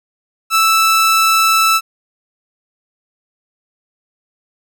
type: tone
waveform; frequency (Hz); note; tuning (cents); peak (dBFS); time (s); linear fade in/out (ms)
sawtooth; 1318.5; E6; 0; -6; 0.5-1.81; 50
effects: none